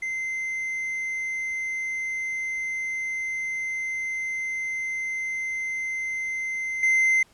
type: tone with level steps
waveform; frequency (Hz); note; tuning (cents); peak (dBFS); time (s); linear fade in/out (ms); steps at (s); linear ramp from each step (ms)
triangle; 2074; C7; -16; -25 / -16; 0.02-7.23; 5; 6.83; 2
effects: pink hiss -58 dBFS RMS until 7.33 s + low-pass 10000 Hz 12 dB/octave